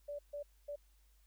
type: tone bursts at uneven times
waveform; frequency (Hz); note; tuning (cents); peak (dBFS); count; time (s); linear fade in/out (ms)
sine; 580; D5; -22; -40; 3; 0.08-0.19 / 0.33-0.43 / 0.68-0.76; 10
effects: added 50 Hz sine -65 dBFS peak until 1.26 s + white hiss -75 dBFS RMS until 1.26 s